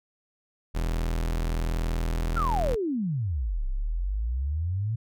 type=tone; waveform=40% pulse; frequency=41.12 Hz; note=E1; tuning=4 cents flat; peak=-24 dBFS; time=0.74-2.76 s; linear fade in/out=20 ms
type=exponential two-way sweep; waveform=sine; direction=down then up; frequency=1441 to 31.04 to 116.3 Hz; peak=-25 dBFS; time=2.36-4.96 s; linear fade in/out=10 ms; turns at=3.66 s
effects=none